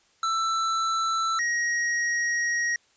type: tone pair in turn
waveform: square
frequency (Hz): 1329 / 1888.7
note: E6 / A#6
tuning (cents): +14 / +22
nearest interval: tritone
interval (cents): 608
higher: second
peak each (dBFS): -24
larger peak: neither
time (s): 0.23-1.39 / 1.39-2.76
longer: second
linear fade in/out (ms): 2
effects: white hiss -63 dBFS RMS until 2.96 s + resampled to 16000 Hz